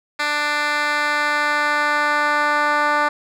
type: tone with band-pass filter sweep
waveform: 10% pulse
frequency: 295.6 Hz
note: D4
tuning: 11 cents sharp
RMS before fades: -19 dBFS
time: 0.19-3.09 s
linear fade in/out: 10 ms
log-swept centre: 2500 to 1200 Hz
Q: 1.1
effects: none